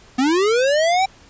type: linear sweep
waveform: square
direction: up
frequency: 244.8 to 784 Hz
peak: -15 dBFS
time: 0.18-1.06 s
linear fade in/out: 10 ms
effects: pink hiss -48 dBFS RMS until 1.29 s + resampled to 16000 Hz